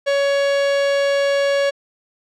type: tone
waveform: 45% pulse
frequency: 560 Hz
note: C#5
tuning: 18 cents sharp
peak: -15 dBFS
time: 0.06-1.71 s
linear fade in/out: 20 ms
effects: low-pass 5000 Hz 12 dB/octave